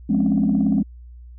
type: chord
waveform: sine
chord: Db major seventh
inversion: first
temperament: just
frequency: 173.24 / 207.9 / 259.9 / 277.2 Hz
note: F3 / Ab3 / C4 / Db4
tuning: -14 / +2 / -11 / 0 cents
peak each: -23 / -17 / -21 / -22 dBFS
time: 0.09-0.83 s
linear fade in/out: 10 ms
effects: tanh soft clip ceiling -10 dBFS + added 60 Hz sine -38 dBFS peak until 1.38 s